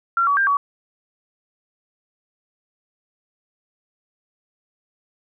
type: tone with pitch steps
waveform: sine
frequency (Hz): 1370 / 1136 / 1591 / 1131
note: F6 / C#6 / G6 / C#6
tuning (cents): -34 / +42 / +25 / +34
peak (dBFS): -15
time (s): 0.17-0.57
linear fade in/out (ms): 2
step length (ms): 100
effects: none